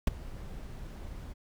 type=noise with ADSR envelope; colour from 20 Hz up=brown; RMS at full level=-20 dBFS; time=0.07-1.34 s; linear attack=4 ms; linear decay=14 ms; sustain=-22 dB; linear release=25 ms; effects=none